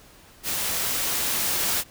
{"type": "noise with level ramp", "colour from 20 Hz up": "white", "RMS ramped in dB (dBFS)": [-27, -24], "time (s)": [0.43, 1.84], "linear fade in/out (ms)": 50, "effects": ["pink hiss -51 dBFS RMS until 1.9 s"]}